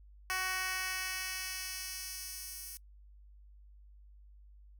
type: tone with high-pass filter sweep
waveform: 10% pulse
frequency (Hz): 373.3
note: F#4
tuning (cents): +15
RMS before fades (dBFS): -39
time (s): 0.3-2.77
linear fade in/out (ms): 0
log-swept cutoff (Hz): 1100 to 8900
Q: 0.72
effects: noise-tail reverb RT60 0.1 s tail -23 dB re dry + added 50 Hz sine -54 dBFS peak until 4.79 s